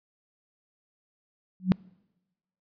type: tone with exponential growth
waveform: sine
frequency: 185 Hz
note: F#3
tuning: in tune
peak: -13 dBFS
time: 1.6-1.72 s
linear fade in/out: 0 ms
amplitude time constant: 26 ms
effects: noise-tail reverb RT60 1.0 s tail -26 dB re dry + resampled to 11025 Hz